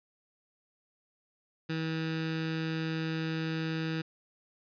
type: tone with notch filter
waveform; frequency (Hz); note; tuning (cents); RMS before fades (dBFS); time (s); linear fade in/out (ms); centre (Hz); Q
15% pulse; 160.7; E3; -44; -33; 1.69-4.02; 10; 660; 0.84
effects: resampled to 11025 Hz